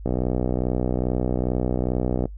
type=click train; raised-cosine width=2 ms; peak=-10 dBFS; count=138; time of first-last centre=0.06-2.256 s; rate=62.4 Hz; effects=noise-tail reverb RT60 0.1 s tail -22 dB re dry + added 50 Hz sine -34 dBFS peak until 2.37 s